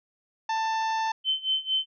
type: harmonic tone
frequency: 888 Hz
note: A5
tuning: 16 cents sharp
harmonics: 1 / 2 / 3 / 4 / 5 / 6 / 7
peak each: -25 / -35 / -41 / -42 / -45 / -45 / -47 dBFS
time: 0.49-1.12 s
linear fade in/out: 5 ms
type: tone with tremolo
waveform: sine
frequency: 3074 Hz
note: G7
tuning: 35 cents flat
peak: -21 dBFS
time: 1.24-1.86 s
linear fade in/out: 50 ms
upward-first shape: sine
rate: 4.4 Hz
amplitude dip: 90%
effects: none